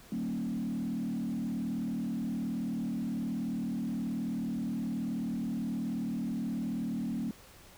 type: tone with frequency modulation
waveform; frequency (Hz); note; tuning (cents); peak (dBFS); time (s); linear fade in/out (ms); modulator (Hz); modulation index
sine; 227.6; A#3; -41; -30; 0.12-7.31; 2; 38.8; 1.3
effects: tanh soft clip ceiling -27 dBFS + pink hiss -55 dBFS RMS until 7.77 s